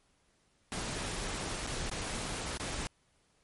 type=noise with dropouts; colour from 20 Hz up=pink; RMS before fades=-37 dBFS; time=0.72-2.87 s; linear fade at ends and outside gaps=0 ms; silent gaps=1.665-1.672 / 1.896-1.914 / 2.573-2.598 s; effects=pink hiss -71 dBFS RMS until 3.43 s + MP3 48 kbps